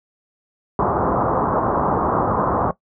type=low-pass noise; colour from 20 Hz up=white; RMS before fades=-19 dBFS; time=0.79-2.71 s; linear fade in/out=2 ms; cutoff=1200 Hz; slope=48 dB/octave; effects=noise-tail reverb RT60 0.1 s tail -17 dB re dry + high-pass 60 Hz 12 dB/octave